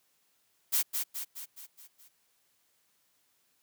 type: noise with echo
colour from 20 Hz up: blue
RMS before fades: -27 dBFS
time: 0.72-0.83 s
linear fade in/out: 20 ms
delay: 210 ms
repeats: 6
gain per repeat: -5 dB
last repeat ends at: 2.09 s
effects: white hiss -72 dBFS RMS until 3.62 s + high-pass 80 Hz 12 dB/octave